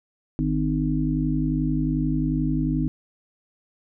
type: harmonic tone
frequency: 51.3 Hz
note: G#1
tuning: 21 cents flat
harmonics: 1 / 3 / 5 / 6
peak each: -28 / -25 / -25 / -27 dBFS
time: 0.39-2.88 s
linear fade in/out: 0 ms
effects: none